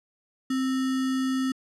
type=tone with sample-and-hold; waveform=sine; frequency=261.9 Hz; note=C4; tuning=2 cents sharp; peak=-23 dBFS; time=0.5-1.52 s; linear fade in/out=5 ms; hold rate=1575 Hz; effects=low-pass 9000 Hz 12 dB/octave